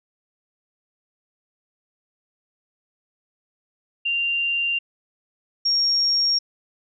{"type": "tone pair in turn", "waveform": "sine", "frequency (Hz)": [2781, 5562], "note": ["F7", "F8"], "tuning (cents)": [-8, -8], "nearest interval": "octave", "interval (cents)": 1200, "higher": "second", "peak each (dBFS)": [-20, -17], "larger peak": "second", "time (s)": [[4.05, 4.79], [5.65, 6.39]], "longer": "neither", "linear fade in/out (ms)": 10, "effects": []}